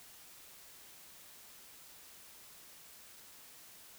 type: silence
effects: white hiss -56 dBFS RMS until 3.98 s